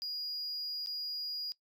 sine tone with dropouts, 4875 Hz, D#8, 36 cents flat, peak -33 dBFS, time 0.02-1.52 s, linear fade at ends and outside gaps 0 ms, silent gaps 0.861-0.871 s, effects noise-tail reverb RT60 0.1 s tail -21 dB re dry + tanh soft clip ceiling -35 dBFS

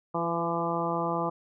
harmonic tone with a mistuned harmonic, 169.1 Hz, E3, 44 cents sharp, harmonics 1 / 2 / 3 / 4 / 5 / 6 / 7, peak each -34 / -34 / -34 / -34 / -34 / -34 / -34 dBFS, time 0.14-1.3 s, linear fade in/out 10 ms, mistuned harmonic 3, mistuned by -17 cents, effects none

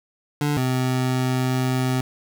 25% pulse tone pair in turn, 146.83 / 128.54 Hz, D3 / C3, 0 / -30 cents, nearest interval major second, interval 230 cents, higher first, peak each -16 dBFS, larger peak neither, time 0.41-0.57 / 0.57-2.01 s, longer second, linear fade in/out 2 ms, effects none

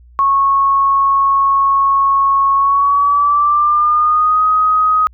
sine tone with pitch glide, 1100 to 1256.3 Hz, C#6 to D#6, -14 to +16 cents, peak -9 dBFS, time 0.19-5.07 s, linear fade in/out 0 ms, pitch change +230 cents, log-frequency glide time 2.55-4.44 s, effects added 60 Hz sine -40 dBFS peak until 5.13 s

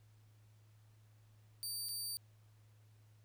20% pulse tone with dropouts, 4630 Hz, D8, 25 cents flat, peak -34 dBFS, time 1.63-2.17 s, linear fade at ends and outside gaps 0 ms, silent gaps 1.886-1.891 s, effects added 107 Hz sine -62 dBFS peak until 3.24 s + pink hiss -75 dBFS RMS until 3.24 s

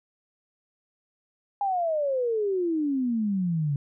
sine exponential sweep, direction down, 820 to 138.59 Hz, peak -23 dBFS, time 1.61-3.76 s, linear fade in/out 2 ms, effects none

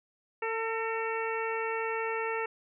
harmonic tone with a mistuned harmonic, 449.1 Hz, A4, 35 cents sharp, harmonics 1 / 2 / 3 / 4 / 5 / 6, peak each -33 / -36 / -38 / -39 / -40 / -41 dBFS, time 0.42-2.46 s, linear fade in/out 5 ms, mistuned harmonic 4, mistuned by +25 cents, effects none

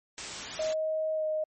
white noise, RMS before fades -37 dBFS, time 0.18-0.73 s, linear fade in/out 0 ms
sine tone with pitch glide, 629 to 621.4 Hz, D#5 to D#5, +19 to -2 cents, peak -27 dBFS, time 0.59-1.44 s, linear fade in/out 5 ms, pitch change -21 cents, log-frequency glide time 1.14-1.25 s
effects MP3 32 kbps

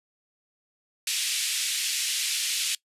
pink band-pass noise, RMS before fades -28 dBFS, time 1.07-2.75 s, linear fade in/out 2 ms, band 2500 to 11000 Hz, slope 24 dB/octave, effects noise-tail reverb RT60 0.1 s tail -22 dB re dry + resampled to 32000 Hz

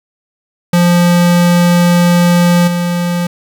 square tone with level steps, 174.61 Hz, F3, in tune, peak -7 / -13 dBFS, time 0.73-3.27 s, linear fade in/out 5 ms, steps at 2.67 s, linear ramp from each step 10 ms, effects 7-bit

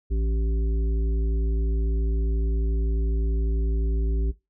harmonic tone with a mistuned harmonic, 55.8 Hz, A1, 25 cents sharp, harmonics 1 / 3 / 5 / 7, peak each -21 / -38 / -38 / -37 dBFS, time 0.1-4.32 s, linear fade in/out 20 ms, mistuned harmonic 7, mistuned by -16 cents, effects noise-tail reverb RT60 0.2 s tail -17 dB re dry

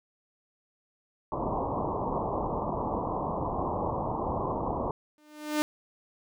white low-pass noise, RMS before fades -31 dBFS, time 1.32-4.91 s, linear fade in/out 2 ms, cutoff 1100 Hz, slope 96 dB/octave
sawtooth tone with exponential growth, 301.4 Hz, D4, 45 cents sharp, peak -18 dBFS, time 5.18-5.62 s, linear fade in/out 0 ms, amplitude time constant 95 ms
effects none

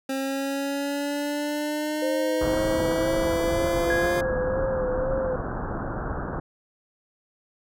25% pulse linear sweep, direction up, 267.3 to 349.2 Hz, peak -22 dBFS, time 0.09-4.21 s, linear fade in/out 5 ms
sine tone with vibrato, 519 Hz, C5, 14 cents flat, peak -24 dBFS, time 2.02-5.36 s, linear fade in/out 5 ms, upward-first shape sine, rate 2 Hz, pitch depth 39 cents each way
pink low-pass noise, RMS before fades -30 dBFS, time 2.41-6.4 s, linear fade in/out 5 ms, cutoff 1600 Hz, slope 96 dB/octave
sine tone with exponential decay, 1656 Hz, G#6, 5 cents flat, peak -23 dBFS, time 3.9-5.33 s, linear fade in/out 2 ms, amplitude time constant 310 ms
effects none

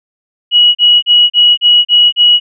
sine tone bursts, 2915 Hz, F#7, 26 cents flat, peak -3 dBFS, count 7, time 0.51-2.4 s, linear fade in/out 50 ms, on 240 ms, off 35 ms, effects none

